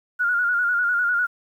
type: tone with vibrato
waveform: sine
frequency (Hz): 1434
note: F6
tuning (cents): +45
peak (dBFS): -18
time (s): 0.19-1.27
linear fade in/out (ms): 20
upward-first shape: square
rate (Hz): 10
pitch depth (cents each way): 43
effects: 9-bit